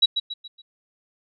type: tone with echo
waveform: sine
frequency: 3889 Hz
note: B7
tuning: 27 cents flat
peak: -12 dBFS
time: 0.02-0.06 s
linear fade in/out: 10 ms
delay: 140 ms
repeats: 4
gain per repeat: -8 dB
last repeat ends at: 0.62 s
effects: none